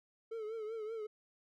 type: tone with vibrato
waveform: triangle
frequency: 440 Hz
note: A4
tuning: in tune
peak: -37 dBFS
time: 0.31-1.07 s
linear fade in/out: 10 ms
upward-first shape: triangle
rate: 5.2 Hz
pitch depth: 86 cents each way
effects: none